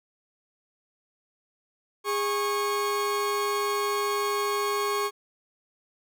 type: tone pair together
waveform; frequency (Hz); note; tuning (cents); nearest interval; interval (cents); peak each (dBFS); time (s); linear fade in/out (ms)
40% pulse; 410.1 / 1096; G#4 / C#6; -22 / -20; octave + perfect fourth; 1702; -27; 2.04-5.11; 50
effects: none